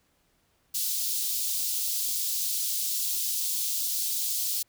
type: high-pass noise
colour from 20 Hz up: white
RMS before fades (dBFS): -29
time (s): 0.74-4.63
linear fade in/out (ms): 10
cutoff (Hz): 3700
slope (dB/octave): 24
effects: pink hiss -69 dBFS RMS until 4.68 s